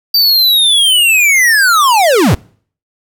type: linear sweep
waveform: square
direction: down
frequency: 4675 to 63.1 Hz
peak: -7 dBFS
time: 0.14-2.35 s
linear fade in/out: 5 ms
effects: noise-tail reverb RT60 0.5 s tail -24 dB re dry